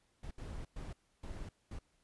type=noise bursts at uneven times; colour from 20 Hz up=brown; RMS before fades=-44 dBFS; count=5; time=0.23-0.31 / 0.38-0.65 / 0.76-0.93 / 1.23-1.49 / 1.71-1.79 s; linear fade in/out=5 ms; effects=pink hiss -75 dBFS RMS until 2.03 s + resampled to 24000 Hz